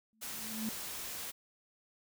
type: tone with exponential growth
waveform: sine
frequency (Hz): 220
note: A3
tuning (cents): 0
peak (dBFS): -32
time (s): 0.13-0.69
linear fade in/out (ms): 0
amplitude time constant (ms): 120
type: noise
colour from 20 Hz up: white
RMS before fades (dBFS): -42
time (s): 0.21-1.32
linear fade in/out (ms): 20
effects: none